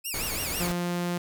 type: tone with vibrato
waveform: 5% pulse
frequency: 2489 Hz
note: D#7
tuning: in tune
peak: -22 dBFS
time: 0.04-0.68 s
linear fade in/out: 20 ms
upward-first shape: sine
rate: 6 Hz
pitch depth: 230 cents each way
type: noise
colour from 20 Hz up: pink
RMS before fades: -34 dBFS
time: 0.14-0.72 s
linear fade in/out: 0 ms
type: tone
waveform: sawtooth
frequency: 175.3 Hz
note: F3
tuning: 7 cents sharp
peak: -23 dBFS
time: 0.6-1.18 s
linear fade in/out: 5 ms
effects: none